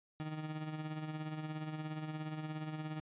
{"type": "tone with tremolo", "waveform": "30% pulse", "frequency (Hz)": 155, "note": "D#3", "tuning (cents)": -6, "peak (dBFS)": -35, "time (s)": [0.2, 3], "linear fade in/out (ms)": 0, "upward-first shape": "sine", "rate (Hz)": 17, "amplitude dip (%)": 50, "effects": ["resampled to 8000 Hz"]}